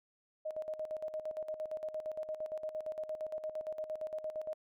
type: tone with tremolo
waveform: sine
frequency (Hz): 622.3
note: D#5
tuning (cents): 0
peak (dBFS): -35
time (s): 0.45-4.54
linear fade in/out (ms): 10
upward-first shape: square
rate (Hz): 8.7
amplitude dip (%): 70
effects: none